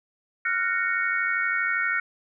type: chord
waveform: sine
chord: Gb major seventh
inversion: third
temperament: just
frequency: 1387.5 / 1480 / 1850 / 2220 Hz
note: F6 / Gb6 / Bb6 / Db7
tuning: -12 / 0 / -14 / +2 cents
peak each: -28 dBFS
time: 0.45-2 s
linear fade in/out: 5 ms
effects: none